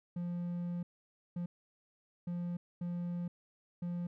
triangle tone bursts at uneven times, 174.61 Hz, F3, in tune, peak -33 dBFS, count 5, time 0.16-0.83 / 1.36-1.46 / 2.27-2.57 / 2.81-3.28 / 3.82-4.07 s, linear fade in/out 5 ms, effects none

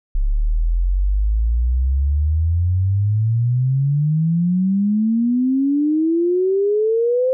sine exponential sweep, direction up, 34 to 523.3 Hz, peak -14 dBFS, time 0.15-7.33 s, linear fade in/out 0 ms, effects none

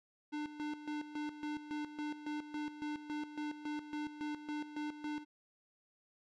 square tone with tremolo, 299.2 Hz, D4, 32 cents sharp, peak -38 dBFS, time 0.32-5.25 s, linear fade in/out 20 ms, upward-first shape square, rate 3.6 Hz, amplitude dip 70%, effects low-pass 4000 Hz 12 dB/octave

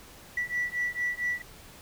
sine beating tone pair, 1954 / 1958.4 Hz, B6 / B6, -19 / -15 cents, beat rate 4.4 Hz, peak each -30 dBFS, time 0.37-1.42 s, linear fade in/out 5 ms, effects tanh soft clip ceiling -22 dBFS + pink hiss -50 dBFS RMS until 1.81 s

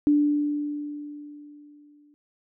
sine tone with exponential decay, 293.7 Hz, D4, in tune, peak -15 dBFS, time 0.07-2.14 s, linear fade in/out 0 ms, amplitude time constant 450 ms, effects none

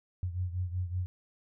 sine beating tone pair, 89.3 / 94.6 Hz, F2 / F#2, +39 / +39 cents, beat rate 5.3 Hz, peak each -32 / -37 dBFS, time 0.23-1.06 s, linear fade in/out 0 ms, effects none

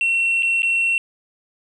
sine tone with dropouts, 2718 Hz, F7, 48 cents flat, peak -14 dBFS, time 0.01-0.98 s, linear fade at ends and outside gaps 1 ms, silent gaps 0.424-0.43 / 0.621-0.631 s, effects tanh soft clip ceiling -14 dBFS

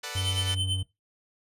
5% pulse chord, B minor seventh, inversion third, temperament equal, 440 / 493.9 / 587.3 / 740 Hz, A4 / B4 / D5 / F#5, 0 / 0 / 0 / 0 cents, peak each -29 dBFS, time 0.03-0.55 s, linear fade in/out 10 ms
square tone with tremolo, 3066 Hz, G7, 39 cents flat, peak -26 dBFS, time 0.15-0.83 s, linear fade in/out 50 ms, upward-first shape triangle, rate 9.2 Hz, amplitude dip 90%
triangle tone, 94 Hz, F#2, 28 cents sharp, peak -26 dBFS, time 0.15-0.83 s, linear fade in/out 5 ms
effects noise-tail reverb RT60 0.2 s tail -19 dB re dry + resampled to 32000 Hz

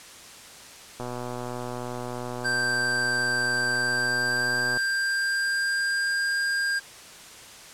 click train, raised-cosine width 1 ms, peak -20 dBFS, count 465, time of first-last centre 1-4.772 s, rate 123 Hz
square tone with pitch glide, 1568 to 1605.6 Hz, G6 to G6, 0 to +41 cents, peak -24 dBFS, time 2.44-6.8 s, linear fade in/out 20 ms, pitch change +41 cents, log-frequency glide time 3.69-6.33 s
effects white hiss -45 dBFS RMS until 7.73 s + low-pass 9000 Hz 12 dB/octave

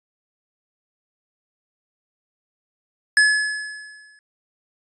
square tone with exponential decay, 1706 Hz, G#6, 46 cents sharp, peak -11 dBFS, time 3.17-4.19 s, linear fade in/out 1 ms, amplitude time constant 220 ms, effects resampled to 24000 Hz

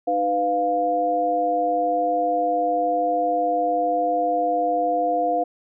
sine tone cluster, 305.5 / 500 / 701 Hz, D#4 / B4 / F5, -32 / +21 / +6 cents, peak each -28 / -25 / -20 dBFS, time 0.07-5.44 s, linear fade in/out 10 ms, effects none

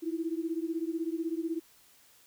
sine beating tone pair, 321.9 / 337.9 Hz, E4 / E4, -41 / +43 cents, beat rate 16 Hz, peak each -33 / -34 dBFS, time 0.02-1.6 s, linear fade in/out 20 ms, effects white hiss -61 dBFS RMS until 2.26 s

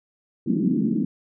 pink band-pass noise, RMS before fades -22 dBFS, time 0.46-1.05 s, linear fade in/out 5 ms, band 170 to 320 Hz, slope 48 dB/octave, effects none

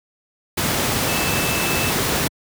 sine tone in noise, 2629 Hz, E7, 5 cents flat, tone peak -26 dBFS, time 1.08-1.91 s, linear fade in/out 10 ms, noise pink, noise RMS -20 dBFS, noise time 0.57-2.28 s, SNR -9 dB, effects high-pass 80 Hz 12 dB/octave

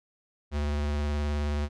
square tone with vibrato, 73.42 Hz, D2, in tune, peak -27 dBFS, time 0.51-1.69 s, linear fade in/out 50 ms, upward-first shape sine, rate 19 Hz, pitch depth 22 cents each way, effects low-pass 6000 Hz 12 dB/octave

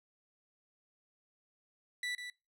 30% pulse tone with echo, 1969 Hz, B6, 6 cents flat, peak -32 dBFS, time 2.03-2.15 s, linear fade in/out 2 ms, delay 150 ms, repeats 1, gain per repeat -7 dB, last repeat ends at 2.3 s, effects noise-tail reverb RT60 0.3 s tail -24 dB re dry + low-pass 9000 Hz 12 dB/octave

